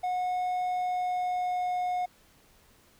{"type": "tone with pitch glide", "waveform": "triangle", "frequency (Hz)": [728, 723.4], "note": ["F#5", "F#5"], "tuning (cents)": [-28, -39], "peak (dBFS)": -25, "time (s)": [0.03, 2.06], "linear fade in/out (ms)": 10, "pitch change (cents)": -11, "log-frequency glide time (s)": [0.63, 1.75], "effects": ["pink hiss -61 dBFS RMS until 2.99 s"]}